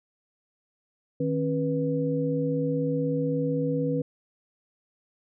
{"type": "tone cluster", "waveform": "sine", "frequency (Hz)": [155.5, 271.5, 488.7], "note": ["D#3", "C#4", "B4"], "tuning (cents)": [-1, -36, -18], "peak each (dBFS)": -28, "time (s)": [1.2, 4.02], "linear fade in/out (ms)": 5, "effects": []}